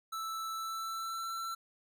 square tone with pitch glide, 1318.5 to 1343.1 Hz, E6 to E6, 0 to +32 cents, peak -37 dBFS, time 0.12-1.55 s, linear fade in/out 10 ms, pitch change +32 cents, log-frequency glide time 0.52-1.29 s, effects none

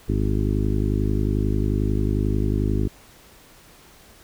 harmonic tone with a mistuned harmonic, 51.2 Hz, G#1, 24 cents flat, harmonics 1 / 2 / 3 / 4 / 5 / 6 / 7 / 8, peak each -23 / -24 / -31 / -29 / -29 / -30 / -31 / -35 dBFS, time 0.08-2.88 s, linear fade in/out 10 ms, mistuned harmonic 8, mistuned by +29 cents, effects pink hiss -50 dBFS RMS until 4.23 s

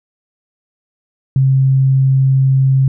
sine tone, 133.7 Hz, C3, 38 cents sharp, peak -8 dBFS, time 1.36-2.88 s, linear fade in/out 2 ms, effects none

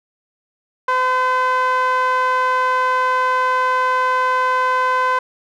sawtooth tone with band-pass filter, 510 Hz, C5, 44 cents flat, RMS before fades -17 dBFS, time 0.88-5.19 s, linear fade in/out 5 ms, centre 1200 Hz, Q 4.5, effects none

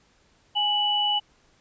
sine tone pair together, 830.6 / 2960 Hz, G#5 / F#7, 0 / 0 cents, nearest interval octave + minor seventh, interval 2200 cents, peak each -26 / -22 dBFS, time 0.55-1.2 s, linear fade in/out 20 ms, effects pink hiss -62 dBFS RMS until 1.6 s + resampled to 16000 Hz

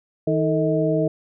harmonic tone with a mistuned harmonic, 158.5 Hz, D#3, 32 cents sharp, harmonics 1 / 2 / 3 / 4, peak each -23 / -23 / -23 / -23 dBFS, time 0.27-1.08 s, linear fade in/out 5 ms, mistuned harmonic 3, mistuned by -110 cents, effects none

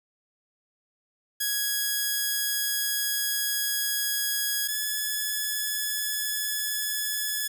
5% pulse tone pair in turn, 1662 / 1708.7 Hz, G#6 / G#6, +1 / +49 cents, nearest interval unison, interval 48 cents, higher second, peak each -14 / -16 dBFS, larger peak first, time 1.4-4.68 / 4.68-7.48 s, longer first, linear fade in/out 10 ms, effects 9-bit

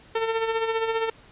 sawtooth tone with tremolo, 450.3 Hz, A4, 40 cents sharp, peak -17 dBFS, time 0.15-1.1 s, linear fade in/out 5 ms, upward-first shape sine, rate 15 Hz, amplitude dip 55%, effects pink hiss -52 dBFS RMS until 1.31 s + resampled to 8000 Hz

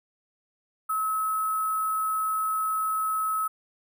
sine tone with sample-and-hold, 1291 Hz, E6, 37 cents flat, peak -24 dBFS, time 0.89-3.48 s, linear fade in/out 10 ms, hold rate 11025 Hz, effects none

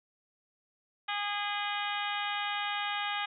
harmonic tone with a mistuned harmonic, 410 Hz, G#4, 22 cents flat, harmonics 2 / 3 / 4 / 5 / 6 / 7 / 8 / 9, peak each -36 / -38 / -39 / -40 / -41 / -41 / -42 / -43 dBFS, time 1.08-3.26 s, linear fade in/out 10 ms, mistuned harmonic 7, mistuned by +47 cents, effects none

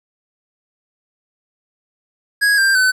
square tone with pitch steps, 1656 / 1584 / 1515.1 Hz, G#6 / G6 / F#6, -5 / +18 / +41 cents, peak -12 dBFS, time 2.41-2.92 s, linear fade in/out 20 ms, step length 170 ms, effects low-pass 12000 Hz 12 dB/octave + 9-bit

